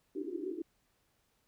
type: band-pass noise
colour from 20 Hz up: pink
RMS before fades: -39 dBFS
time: 0.15-0.62 s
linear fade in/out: 5 ms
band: 290 to 400 Hz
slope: 96 dB/octave
effects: pink hiss -75 dBFS RMS until 1.47 s